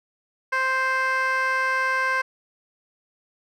15% pulse tone with band-pass filter, 523.3 Hz, C5, in tune, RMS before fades -23 dBFS, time 0.52-2.22 s, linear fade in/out 10 ms, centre 1500 Hz, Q 1.5, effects none

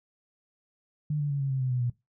sine tone with pitch steps, 150 / 145.56 / 141.25 / 137.07 / 133.02 / 129.08 / 125.26 / 121.56 Hz, D3 / D3 / C#3 / C#3 / C3 / C3 / B2 / B2, +37 / -15 / +33 / -19 / +29 / -23 / +25 / -27 cents, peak -25 dBFS, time 1.1-1.9 s, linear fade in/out 5 ms, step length 100 ms, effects noise-tail reverb RT60 0.2 s tail -19 dB re dry

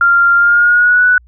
sine tone with pitch glide, 1391 to 1482.3 Hz, F6 to F#6, -7 to +3 cents, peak -6 dBFS, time 0.01-1.18 s, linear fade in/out 2 ms, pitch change +110 cents, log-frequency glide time 0.35-1.06 s, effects added 60 Hz sine -41 dBFS peak until 1.27 s

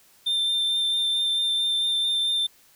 triangle tone with vibrato, 3583 Hz, A7, 31 cents sharp, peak -20 dBFS, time 0.26-2.47 s, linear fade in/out 10 ms, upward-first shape sine, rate 4.5 Hz, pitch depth 12 cents each way, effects white hiss -57 dBFS RMS until 2.75 s

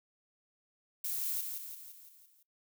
violet noise with echo, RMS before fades -36 dBFS, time 1.04-1.41 s, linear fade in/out 5 ms, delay 170 ms, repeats 6, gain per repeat -5 dB, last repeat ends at 2.43 s, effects noise-tail reverb RT60 0.2 s tail -25 dB re dry

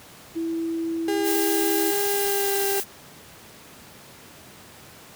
sine tone, 329.6 Hz, E4, in tune, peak -24 dBFS, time 0.35-1.92 s, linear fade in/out 20 ms
35% pulse tone with pitch glide, 404.2 to 396.1 Hz, G#4 to G4, -47 to +18 cents, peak -22 dBFS, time 1.08-2.8 s, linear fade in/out 2 ms, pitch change -35 cents, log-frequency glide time 2.04-2.66 s
blue noise, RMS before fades -27 dBFS, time 1.23-2.85 s, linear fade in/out 50 ms
effects pink hiss -46 dBFS RMS until 5.15 s + high-pass 100 Hz 12 dB/octave

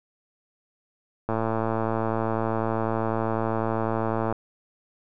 click train, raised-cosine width 1 ms, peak -12 dBFS, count 341, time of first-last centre 1.29-4.326 s, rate 112 Hz, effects none

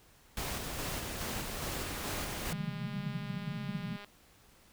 pink noise with tremolo, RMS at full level -37 dBFS, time 0.37-2.53 s, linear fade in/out 2 ms, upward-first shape square, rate 2.4 Hz, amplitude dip 25%
click train, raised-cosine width 0.3 ms, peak -32 dBFS, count 453, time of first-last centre 1.83-4.046 s, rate 204 Hz
pink band-pass noise, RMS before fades -38 dBFS, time 2.5-3.97 s, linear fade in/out 10 ms, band 130 to 220 Hz, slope 96 dB/octave
effects pink hiss -62 dBFS RMS until 4.72 s

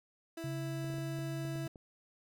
30% pulse tone, 329.6 Hz, E4, in tune, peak -38 dBFS, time 0.37-1.68 s, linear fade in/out 5 ms
sine tone with pitch glide, 137.1 to 138.61 Hz, C#3 to C#3, -19 to 0 cents, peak -37 dBFS, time 0.44-1.67 s, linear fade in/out 0 ms, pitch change +19 cents, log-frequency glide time 0.82-1.15 s
clicks, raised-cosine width 2 ms, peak -38 dBFS, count 8, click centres 0.844 / 0.901 / 0.941 / 0.983 / 1.189 / 1.451 / 1.557 / 1.758 s
effects none

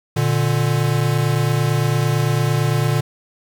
square tone pair together, 118.5 / 147.39 Hz, A#2 / D3, +29 / +7 cents, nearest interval major third, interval 378 cents, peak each -19 dBFS, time 0.16-3.01 s, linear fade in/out 10 ms, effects 7-bit

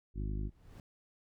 harmonic tone, 51.2 Hz, G#1, 24 cents flat, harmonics 1 / 2 / 3 / 4 / 5 / 6 / 7, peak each -35 / -41 / -45 / -47 / -49 / -51 / -52 dBFS, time 0.14-0.51 s, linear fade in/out 50 ms
brown noise with exponential growth, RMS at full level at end -46 dBFS, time 0.29-0.8 s, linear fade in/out 1 ms, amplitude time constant 110 ms
effects none

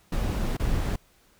brown noise with dropouts, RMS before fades -26 dBFS, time 0.12-0.96 s, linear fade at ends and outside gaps 5 ms, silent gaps 0.569-0.596 s, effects pink hiss -61 dBFS RMS until 1.39 s

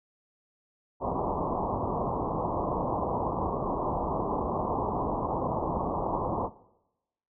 white low-pass noise, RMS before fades -30 dBFS, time 1-6.5 s, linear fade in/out 50 ms, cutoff 1100 Hz, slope 96 dB/octave, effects noise-tail reverb RT60 0.9 s tail -19 dB re dry

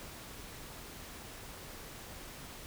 silence, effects pink hiss -48 dBFS RMS until 2.66 s

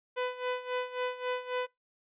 sawtooth tone with tremolo, 500 Hz, B4, 21 cents sharp, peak -25 dBFS, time 0.16-1.67 s, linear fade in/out 20 ms, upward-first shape sine, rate 3.7 Hz, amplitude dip 80%, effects noise-tail reverb RT60 0.2 s tail -25 dB re dry + resampled to 8000 Hz

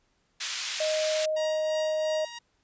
white band-pass noise, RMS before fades -33 dBFS, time 0.4-1.26 s, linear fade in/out 10 ms, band 1800 to 5800 Hz, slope 12 dB/octave
sine tone, 622.3 Hz, D#5, in tune, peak -25 dBFS, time 0.8-2.25 s, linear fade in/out 5 ms
10% pulse tone with tremolo, 944 Hz, A#5, 22 cents sharp, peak -25 dBFS, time 1.36-2.39 s, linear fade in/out 10 ms, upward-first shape triangle, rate 2.9 Hz, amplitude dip 60%
effects pink hiss -71 dBFS RMS until 2.63 s + resampled to 16000 Hz

